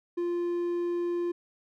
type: tone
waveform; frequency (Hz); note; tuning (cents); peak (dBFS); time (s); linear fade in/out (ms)
triangle; 347.9; F4; -7; -25; 0.17-1.32; 10
effects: none